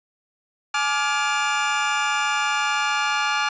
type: chord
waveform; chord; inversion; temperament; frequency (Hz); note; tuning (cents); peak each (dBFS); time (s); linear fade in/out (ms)
25% pulse; D diminished; second; just; 845.8 / 1174.7 / 1409.6; Ab5 / D6 / F6; +31 / 0 / +16; -21; 0.74-3.49; 5
effects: resampled to 16000 Hz + 8-bit